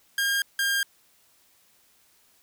sawtooth tone pair in turn, 1614 / 1607.6 Hz, G#6 / G6, -50 / +43 cents, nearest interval unison, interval 7 cents, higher first, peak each -19 dBFS, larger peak neither, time 0.18-0.42 / 0.59-0.83 s, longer neither, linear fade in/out 2 ms, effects white hiss -62 dBFS RMS until 2.42 s

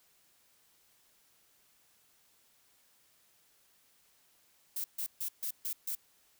violet noise bursts, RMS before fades -36 dBFS, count 6, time 4.76-5.952 s, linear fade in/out 5 ms, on 82 ms, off 140 ms, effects white hiss -68 dBFS RMS until 6.39 s

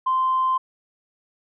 sine tone, 1040 Hz, C6, 11 cents flat, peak -17 dBFS, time 0.06-0.58 s, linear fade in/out 10 ms, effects tanh soft clip ceiling -13 dBFS

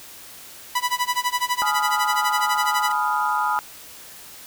sawtooth tone with tremolo, 987.8 Hz, B5, in tune, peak -14 dBFS, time 0.75-2.92 s, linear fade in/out 5 ms, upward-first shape sine, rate 12 Hz, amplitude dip 95%
sine chord, F half-diminished seventh, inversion first, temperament equal with one note detuned, 845.1 / 987.8 / 1244.5 / 1396.9 Hz, Ab5 / Cb6 / Eb6 / F6, +30 / 0 / 0 / 0 cents, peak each -24 / -25 / -24 / -27 dBFS, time 1.62-3.59 s, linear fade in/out 0 ms
effects white hiss -42 dBFS RMS until 4.46 s

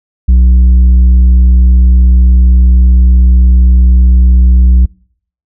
sine tone with tanh clipping, 61.74 Hz, B1, in tune, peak -3 dBFS, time 0.28-4.86 s, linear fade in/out 10 ms, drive 5 dB, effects noise-tail reverb RT60 0.6 s tail -25 dB re dry

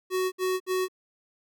square tone bursts, 371.6 Hz, F#4, 7 cents sharp, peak -25 dBFS, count 3, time 0.1-0.884 s, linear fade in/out 50 ms, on 220 ms, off 62 ms, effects none

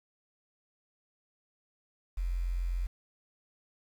sine tone with quantisation, 43.92 Hz, F1, 11 cents sharp, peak -29 dBFS, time 2.17-2.87 s, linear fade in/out 10 ms, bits 9, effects none

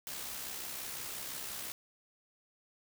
white noise with amplitude modulation, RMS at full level -40 dBFS, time 0.07-1.72 s, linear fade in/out 0 ms, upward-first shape sine, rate 65.8 Hz, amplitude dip 40%, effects none

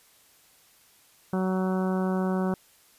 harmonic tone, 187 Hz, F#3, 19 cents sharp, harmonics 1 / 2 / 3 / 4 / 5 / 6 / 7 / 8, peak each -25 / -31 / -35 / -37 / -39 / -41 / -42 / -43 dBFS, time 1.33-2.54 s, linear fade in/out 2 ms, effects white hiss -59 dBFS RMS until 2.98 s + resampled to 32000 Hz

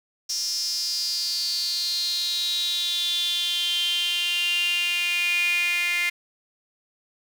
sawtooth tone with high-pass filter sweep, 349.2 Hz, F4, in tune, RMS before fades -25 dBFS, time 0.29-6.1 s, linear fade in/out 10 ms, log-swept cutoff 5500 to 2200 Hz, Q 10, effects none

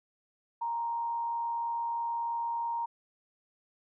sine tone with frequency modulation, 932.3 Hz, A#5, in tune, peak -30 dBFS, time 0.61-2.86 s, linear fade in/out 10 ms, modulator 106 Hz, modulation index 0.24, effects none

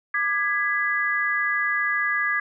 sine chord, G# diminished, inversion second, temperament just, 1196.1 / 1661.2 / 1993.5 Hz, D6 / G#6 / B6, +31 / 0 / +16 cents, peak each -28 / -23 / -26 dBFS, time 0.14-2.4 s, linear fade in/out 5 ms, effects none

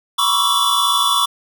square tone cluster, 977 / 1090 / 1148 / 1327 / 3462 Hz, B5 / C#6 / D6 / E6 / A7, -19 / -29 / -40 / +11 / -29 cents, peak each -24 / -22 / -20 / -26 / -18 dBFS, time 0.18-1.26 s, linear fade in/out 10 ms, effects none

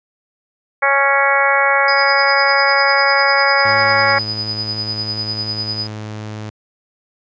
harmonic tone, 277.2 Hz, C#4, in tune, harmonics 2 / 3 / 4 / 5 / 6 / 7 / 8, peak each -19 / -19 / -19 / -19 / -19 / -19 / -19 dBFS, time 0.82-4.19 s, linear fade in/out 10 ms
sine tone with tremolo, 4978 Hz, D#8, in tune, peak -18 dBFS, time 1.88-5.87 s, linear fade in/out 2 ms, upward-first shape sine, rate 10 Hz, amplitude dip 60%
sawtooth tone, 107.2 Hz, A2, 45 cents flat, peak -22 dBFS, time 3.65-6.5 s, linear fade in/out 5 ms
effects resampled to 16000 Hz

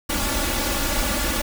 pink noise with comb filter, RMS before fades -23 dBFS, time 0.09-1.42 s, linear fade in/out 10 ms, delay 3.5 ms, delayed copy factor +0.95, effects none

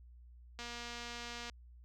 click train, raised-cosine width 0.2 ms, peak -28 dBFS, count 217, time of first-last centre 0.59-1.498 s, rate 238 Hz, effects added 60 Hz sine -54 dBFS peak until 1.84 s

